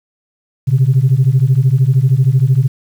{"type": "beating tone pair", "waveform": "sine", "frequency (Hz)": [125, 138], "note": ["B2", "C#3"], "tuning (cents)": [21, -7], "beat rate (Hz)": 13, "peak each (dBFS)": -10, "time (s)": [0.67, 2.68], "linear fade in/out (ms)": 20, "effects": ["tanh soft clip ceiling -3 dBFS", "7-bit"]}